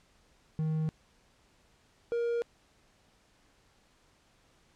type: tone pair in turn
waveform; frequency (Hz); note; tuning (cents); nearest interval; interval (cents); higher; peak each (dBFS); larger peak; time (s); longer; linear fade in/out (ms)
triangle; 157.1 / 470.8; D#3 / A#4; +17 / +17; octave + perfect fifth; 1900; second; -26; neither; 0.59-0.89 / 2.12-2.42; neither; 0
effects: pink hiss -66 dBFS RMS until 4.75 s + low-pass 8000 Hz 12 dB/octave